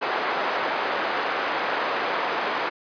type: band-pass noise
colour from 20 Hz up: white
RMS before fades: -26 dBFS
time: 0.01-2.7 s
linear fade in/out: 20 ms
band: 420 to 1400 Hz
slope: 12 dB/octave
effects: resampled to 11025 Hz